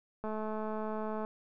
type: click train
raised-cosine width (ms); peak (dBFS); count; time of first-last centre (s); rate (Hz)
1; -25; 219; 0.24-1.249; 216
effects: none